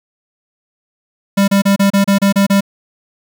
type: tone bursts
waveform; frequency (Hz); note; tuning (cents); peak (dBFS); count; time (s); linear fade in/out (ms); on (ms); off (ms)
square; 198.2; G3; +19; -9; 9; 1.37-2.608; 10; 110; 31
effects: 8-bit